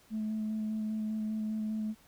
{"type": "tone with vibrato", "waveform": "sine", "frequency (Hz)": 216.5, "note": "A3", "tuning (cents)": -28, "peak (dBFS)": -30, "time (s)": [0.1, 1.95], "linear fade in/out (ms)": 50, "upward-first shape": "square", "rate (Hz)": 5, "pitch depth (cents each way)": 11, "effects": ["tanh soft clip ceiling -28 dBFS", "pink hiss -62 dBFS RMS until 2.07 s"]}